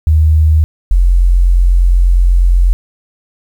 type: tone pair in turn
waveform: sine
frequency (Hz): 78 / 44.18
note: D#2 / F1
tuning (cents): +5 / +21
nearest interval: minor seventh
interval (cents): 984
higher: first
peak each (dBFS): -5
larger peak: neither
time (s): 0.07-0.64 / 0.91-2.73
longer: second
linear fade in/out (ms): 0
effects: 7-bit